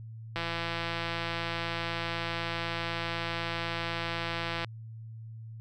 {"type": "click train", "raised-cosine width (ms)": 0.3, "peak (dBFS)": -17, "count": 721, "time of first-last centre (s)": [0.36, 4.646], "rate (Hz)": 168, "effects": ["added 112 Hz sine -41 dBFS peak until 5.6 s"]}